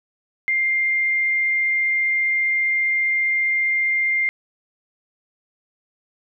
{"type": "tone", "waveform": "sine", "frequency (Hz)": 2105, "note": "C7", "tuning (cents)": 10, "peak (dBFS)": -17, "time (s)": [0.48, 4.29], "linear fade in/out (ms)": 0, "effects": []}